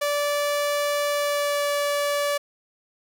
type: tone with pitch glide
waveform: sawtooth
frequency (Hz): 581 to 577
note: D5 to D5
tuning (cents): -19 to -31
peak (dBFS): -18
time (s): 0.01-2.38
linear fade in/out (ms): 10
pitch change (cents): -12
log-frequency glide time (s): 1.1-1.7
effects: none